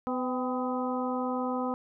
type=harmonic tone with a mistuned harmonic; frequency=252.1 Hz; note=B3; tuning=36 cents sharp; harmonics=1 / 2 / 3 / 4 / 5; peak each=-31 / -34 / -36 / -37 / -38 dBFS; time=0.07-1.74 s; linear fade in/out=0 ms; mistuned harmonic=3; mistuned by=+48 cents; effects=none